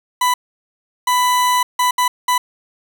40% pulse tone bursts at uneven times, 994 Hz, B5, 11 cents sharp, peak -12 dBFS, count 5, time 0.21-0.34 / 1.07-1.63 / 1.79-1.91 / 1.98-2.08 / 2.28-2.38 s, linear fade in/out 5 ms, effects none

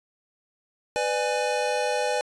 square chord, G# diminished, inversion first, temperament just, 498.4 / 598 / 830.6 Hz, B4 / D5 / G#5, +16 / +31 / 0 cents, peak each -28 / -29 / -29 dBFS, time 0.96-2.21 s, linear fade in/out 0 ms, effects resampled to 22050 Hz

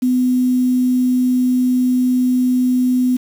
sine tone with quantisation, 251.8 Hz, B3, 34 cents sharp, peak -12 dBFS, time 0.02-3.17 s, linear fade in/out 10 ms, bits 6, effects none

